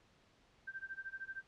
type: tone with tremolo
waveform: sine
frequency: 1568 Hz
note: G6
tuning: in tune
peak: -40 dBFS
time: 0.67-1.43 s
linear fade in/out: 10 ms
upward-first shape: sine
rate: 13 Hz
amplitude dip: 95%
effects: pink hiss -69 dBFS RMS until 1.47 s + low-pass 5000 Hz 12 dB/octave